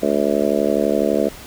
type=harmonic tone; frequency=72 Hz; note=D2; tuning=34 cents flat; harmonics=3 / 4 / 5 / 6 / 7 / 8 / 9; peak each=-23 / -23 / -23 / -23 / -23 / -23 / -23 dBFS; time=0.02-1.29 s; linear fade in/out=10 ms; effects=pink hiss -38 dBFS RMS until 1.46 s